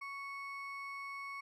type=ring-modulated tone; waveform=triangle; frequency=1661.2 Hz; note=G#6; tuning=in tune; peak=-37 dBFS; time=0.01-1.41 s; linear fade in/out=10 ms; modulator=547 Hz; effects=none